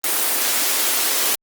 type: high-pass noise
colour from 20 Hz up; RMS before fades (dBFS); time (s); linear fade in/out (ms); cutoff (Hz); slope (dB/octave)
white; -19; 0.04-1.35; 0; 250; 48
effects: Opus 24 kbps